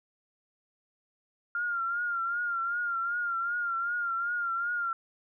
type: tone with vibrato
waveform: sine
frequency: 1396.9 Hz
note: F6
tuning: in tune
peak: -28 dBFS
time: 1.55-4.93 s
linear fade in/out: 2 ms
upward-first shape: triangle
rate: 2.6 Hz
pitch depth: 66 cents each way
effects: none